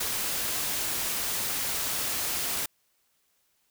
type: noise with ADSR envelope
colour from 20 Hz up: white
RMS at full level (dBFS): -28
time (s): 0-2.66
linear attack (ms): 8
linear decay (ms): 9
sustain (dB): -2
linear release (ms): 5
effects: white hiss -71 dBFS RMS until 3.7 s